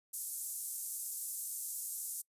white band-pass noise, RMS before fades -41 dBFS, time 0.13-2.22 s, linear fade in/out 10 ms, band 7600 to 13000 Hz, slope 24 dB/octave, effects noise-tail reverb RT60 0.1 s tail -24 dB re dry + resampled to 32000 Hz

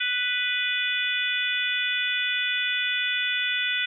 harmonic tone, 494.7 Hz, B4, 3 cents sharp, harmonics 3 / 4 / 5 / 6 / 7, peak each -29 / -30 / -29 / -32 / -29 dBFS, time 0-3.86 s, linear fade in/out 10 ms, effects none

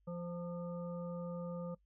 harmonic tone with a mistuned harmonic, 173.4 Hz, F3, 12 cents flat, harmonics 1 / 3 / 5 / 7, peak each -41 / -44 / -58 / -54 dBFS, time 0.07-1.75 s, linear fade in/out 10 ms, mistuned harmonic 5, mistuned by +53 cents, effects noise-tail reverb RT60 0.1 s tail -22 dB re dry + added 50 Hz sine -70 dBFS peak until 1.85 s

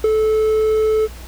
triangle tone with ADSR envelope, 435.2 Hz, A4, 19 cents flat, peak -7 dBFS, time 0.04-1.08 s, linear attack 4 ms, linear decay 17 ms, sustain -4 dB, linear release 36 ms, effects added 60 Hz sine -33 dBFS peak until 1.27 s + pink hiss -40 dBFS RMS until 1.27 s

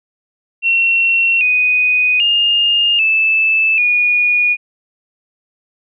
sine tone with pitch steps, 2722 / 2490 / 2827 / 2628 / 2450 Hz, F7 / D#7 / F7 / E7 / D#7, -45 / +1 / +20 / -6 / -27 cents, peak -10 dBFS, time 0.62-4.57 s, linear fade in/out 50 ms, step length 790 ms, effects none

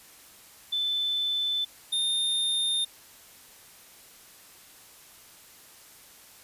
sine / square tone pair in turn, 3520 / 3636 Hz, A7 / A#7, 0 / -44 cents, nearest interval minor second, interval 56 cents, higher second, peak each -25 dBFS, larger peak neither, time 0.72-1.65 / 1.92-2.85 s, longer neither, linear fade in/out 10 ms, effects white hiss -52 dBFS RMS until 6.43 s + resampled to 32000 Hz

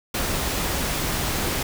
pink noise, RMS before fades -25 dBFS, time 0.14-1.63 s, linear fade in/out 5 ms, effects none

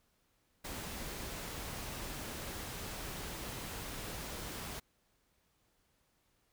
pink noise, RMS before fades -43 dBFS, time 0.64-4.8 s, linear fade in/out 10 ms, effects pink hiss -75 dBFS RMS until 6.52 s

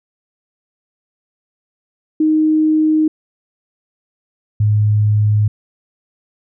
sine tone pair in turn, 311.1 / 105.54 Hz, D#4 / G#2, 0 / +28 cents, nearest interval octave + perfect fifth, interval 1872 cents, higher first, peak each -10 dBFS, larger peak neither, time 2.2-3.08 / 4.6-5.48 s, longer neither, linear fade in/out 5 ms, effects none

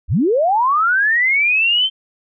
sine linear sweep, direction up, 43.65 to 3136 Hz, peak -12 dBFS, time 0.08-1.9 s, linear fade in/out 50 ms, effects none

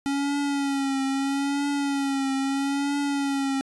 square tone with vibrato, 277.2 Hz, C#4, in tune, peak -24 dBFS, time 0.06-3.61 s, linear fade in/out 0 ms, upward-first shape triangle, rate 0.77 Hz, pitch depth 53 cents each way, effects resampled to 24000 Hz

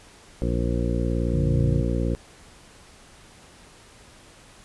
harmonic tone, 58.9 Hz, A#1, 19 cents sharp, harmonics 1 / 2 / 3 / 4 / 5 / 6 / 8 / 9, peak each -25 / -28 / -30 / -31 / -32 / -33 / -34 / -35 dBFS, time 0.42-2.15 s, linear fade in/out 0 ms
sine chord, Gb augmented, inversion none, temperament just, 92.5 / 115.62 / 144.53 Hz, Gb2 / Bb2 / D3, 0 / -14 / -27 cents, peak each -27 / -29 / -23 dBFS, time 1.34-1.81 s, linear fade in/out 5 ms
effects pink hiss -50 dBFS RMS until 4.64 s + resampled to 24000 Hz

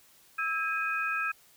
sine tone cluster, 1308 / 1624 / 2501 Hz, E6 / G#6 / D#7, -14 / -39 / +8 cents, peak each -32 / -32 / -33 dBFS, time 0.38-1.32 s, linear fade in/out 10 ms, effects white hiss -60 dBFS RMS until 1.56 s

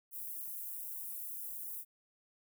white high-pass noise, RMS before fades -43 dBFS, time 0.11-1.85 s, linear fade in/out 50 ms, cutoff 11000 Hz, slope 24 dB/octave, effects none

